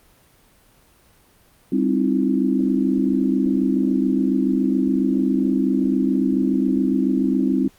sine tone cluster, 198.9 / 263.2 / 310.1 / 337.4 Hz, G3 / C4 / D#4 / E4, +25 / +10 / -6 / +40 cents, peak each -22 / -19 / -24 / -25 dBFS, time 1.72-7.68 s, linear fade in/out 5 ms, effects pink hiss -55 dBFS RMS until 7.78 s + Opus 32 kbps

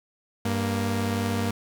sawtooth tone pair together, 98 / 233.6 Hz, G2 / A#3, 0 / +4 cents, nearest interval octave + minor third, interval 1504 cents, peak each -23 / -23 dBFS, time 0.45-1.51 s, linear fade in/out 5 ms, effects none

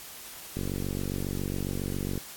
click train, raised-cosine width 3 ms, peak -19 dBFS, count 77, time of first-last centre 0.57-2.177 s, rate 47.3 Hz, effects white hiss -44 dBFS RMS until 2.36 s + AAC 64 kbps

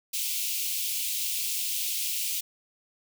white high-pass noise, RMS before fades -30 dBFS, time 0.13-2.41 s, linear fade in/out 10 ms, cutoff 2400 Hz, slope 48 dB/octave, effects none

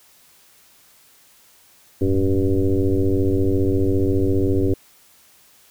sine tone with frequency modulation, 187.9 Hz, F#3, 27 cents sharp, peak -15 dBFS, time 2.01-4.74 s, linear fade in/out 5 ms, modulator 97.6 Hz, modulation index 2.6, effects white hiss -53 dBFS RMS until 5.7 s

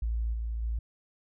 sine tone with level steps, 56.5 Hz, A1, 47 cents sharp, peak -27 / -30 / -28 dBFS, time 0.02-0.79 s, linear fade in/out 5 ms, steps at 0.33 / 0.62 s, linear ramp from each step 10 ms, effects none

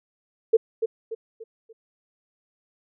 sine tone with echo, 450 Hz, A4, 39 cents sharp, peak -12 dBFS, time 0.53-0.57 s, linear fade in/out 10 ms, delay 290 ms, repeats 4, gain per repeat -8 dB, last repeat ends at 1.73 s, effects none

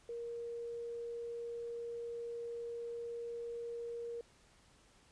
sine tone, 469.8 Hz, A#4, 13 cents sharp, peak -40 dBFS, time 0.09-4.21 s, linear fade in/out 2 ms, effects pink hiss -66 dBFS RMS until 5.11 s + resampled to 22050 Hz

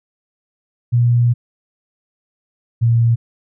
sine tone pair in turn, 120 / 116.58 Hz, B2 / A#2, -49 / +1 cents, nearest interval minor second, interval 50 cents, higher first, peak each -10 dBFS, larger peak neither, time 0.92-1.34 / 2.81-3.16 s, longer first, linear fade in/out 20 ms, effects none

